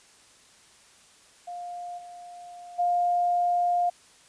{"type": "tone with level steps", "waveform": "sine", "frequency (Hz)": 705, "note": "F5", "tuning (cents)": 16, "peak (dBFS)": [-34, -41, -21], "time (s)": [1.47, 3.9], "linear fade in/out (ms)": 10, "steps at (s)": [1.97, 2.78], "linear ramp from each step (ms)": 20, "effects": ["white hiss -56 dBFS RMS until 4.28 s", "resampled to 22050 Hz"]}